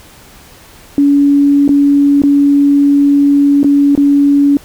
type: tone with dropouts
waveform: sine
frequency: 283.8 Hz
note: C#4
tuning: 41 cents sharp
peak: -5 dBFS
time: 0.98-4.57 s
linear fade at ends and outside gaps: 1 ms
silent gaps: 1.679-1.691 / 2.219-2.236 / 3.631-3.644 / 3.952-3.976 s
effects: pink hiss -39 dBFS RMS until 4.64 s